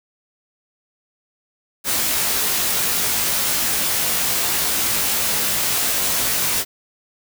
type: noise with comb filter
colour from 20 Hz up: white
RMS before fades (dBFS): -20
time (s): 1.84-6.65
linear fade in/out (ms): 50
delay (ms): 18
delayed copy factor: +0.75
effects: none